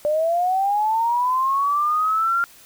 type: linear sweep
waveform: sine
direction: up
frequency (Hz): 587.3 to 1396.9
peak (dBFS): -17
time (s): 0.05-2.44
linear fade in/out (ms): 0
effects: white hiss -48 dBFS RMS until 2.65 s